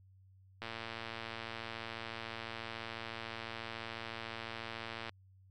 click train, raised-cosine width 0.3 ms, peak -25 dBFS, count 511, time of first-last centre 0.62-5.094 s, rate 114 Hz, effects added 95 Hz sine -59 dBFS peak until 5.5 s + MP3 96 kbps

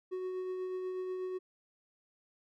triangle tone with tremolo, 370 Hz, F#4, in tune, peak -32 dBFS, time 0.11-1.39 s, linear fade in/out 20 ms, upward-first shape triangle, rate 8.2 Hz, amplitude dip 30%, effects none

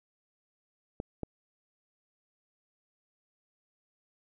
clicks, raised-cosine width 2 ms, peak -21 dBFS, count 2, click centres 1.001 / 1.233 s, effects none

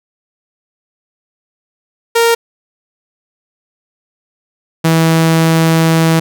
sawtooth tone pair in turn, 464 / 162.82 Hz, A#4 / E3, -8 / -21 cents, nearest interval octave + tritone, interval 1813 cents, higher first, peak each -4 dBFS, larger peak neither, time 2.15-2.35 / 4.84-6.2 s, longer second, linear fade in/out 10 ms, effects none

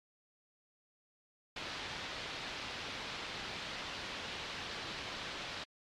white low-pass noise, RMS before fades -43 dBFS, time 1.56-5.64 s, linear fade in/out 5 ms, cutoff 4200 Hz, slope 24 dB/octave, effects MP3 64 kbps

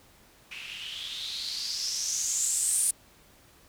violet noise with low-pass filter sweep, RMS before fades -31 dBFS, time 0.51-2.91 s, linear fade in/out 5 ms, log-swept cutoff 2500 to 9500 Hz, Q 6.3, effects pink hiss -58 dBFS RMS until 3.68 s

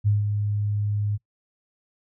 sine tone with ADSR envelope, 103.6 Hz, G#2, 4 cents flat, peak -16 dBFS, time 0.04-1.18 s, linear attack 30 ms, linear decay 160 ms, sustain -6 dB, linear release 31 ms, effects noise-tail reverb RT60 0.1 s tail -22 dB re dry

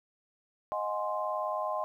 sine chord, Ab dominant seventh, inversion second, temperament equal with one note detuned, 622.3 / 721 / 830.6 / 1046.5 Hz, Eb5 / Gb5 / Ab5 / C6, 0 / -45 / 0 / 0 cents, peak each -34 / -38 / -38 / -34 dBFS, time 0.72-1.84 s, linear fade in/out 0 ms, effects 11-bit

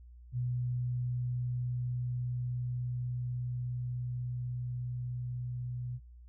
sine tone with level ramp, 123.47 Hz, B2, in tune, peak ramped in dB -30 to -35 dBFS, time 0.32-6 s, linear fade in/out 50 ms, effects added 60 Hz sine -50 dBFS peak until 6.28 s

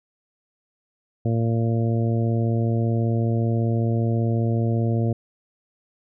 harmonic tone, 114.8 Hz, A#2, 26 cents flat, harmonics 1 / 2 / 3 / 4 / 5 / 6, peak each -20 / -26 / -30 / -32 / -34 / -36 dBFS, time 1.25-5.13 s, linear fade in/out 5 ms, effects none

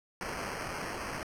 violet noise with sample-and-hold, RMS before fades -38 dBFS, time 0.21-1.23 s, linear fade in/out 0 ms, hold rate 3675 Hz, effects low-pass 11000 Hz 12 dB/octave

